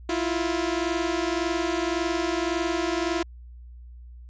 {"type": "tone pair together", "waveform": "sawtooth", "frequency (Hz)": [328.2, 350], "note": ["E4", "F4"], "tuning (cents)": [-8, 4], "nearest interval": "minor second", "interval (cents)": 112, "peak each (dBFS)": -23, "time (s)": [0.09, 3.23], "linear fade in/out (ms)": 5, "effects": ["added 60 Hz sine -41 dBFS peak until 4.29 s", "resampled to 16000 Hz"]}